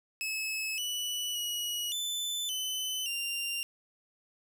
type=tone with pitch steps; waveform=sawtooth; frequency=2589 / 2959 / 2910 / 3516 / 3029 / 2785 Hz; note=E7 / F#7 / F#7 / A7 / F#7 / F7; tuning=-32 / -1 / -29 / -2 / +40 / -5 cents; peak=-29 dBFS; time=0.21-3.63 s; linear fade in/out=0 ms; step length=570 ms; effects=none